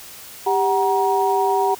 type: tone cluster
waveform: sine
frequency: 395.8 / 749 / 947 Hz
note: G4 / F#5 / A#5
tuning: +17 / +21 / +27 cents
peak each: -20 dBFS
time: 0.46-1.75 s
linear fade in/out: 10 ms
effects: white hiss -39 dBFS RMS until 1.79 s